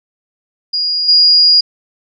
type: tone with level steps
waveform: sine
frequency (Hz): 4866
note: D#8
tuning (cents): -39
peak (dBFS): -13 / -5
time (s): 0.73-1.61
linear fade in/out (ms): 10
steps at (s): 1.08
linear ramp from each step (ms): 10
effects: none